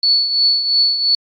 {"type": "tone with tremolo", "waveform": "sine", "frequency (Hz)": 4435, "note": "C#8", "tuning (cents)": 0, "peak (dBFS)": -9, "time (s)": [0.03, 1.15], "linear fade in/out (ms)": 2, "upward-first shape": "triangle", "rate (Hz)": 2.9, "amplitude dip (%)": 65, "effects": ["AAC 64 kbps"]}